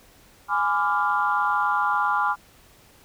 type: chord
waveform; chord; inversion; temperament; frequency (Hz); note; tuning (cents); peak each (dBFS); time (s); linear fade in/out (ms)
sine; G# diminished seventh; none; equal with one note detuned; 830.6 / 1007.4 / 1174.7 / 1396.9; G#5 / B5 / D6 / F6; 0 / +34 / 0 / 0; -25; 0.48-2.36; 50
effects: tanh soft clip ceiling -9 dBFS + pink hiss -54 dBFS RMS until 3.04 s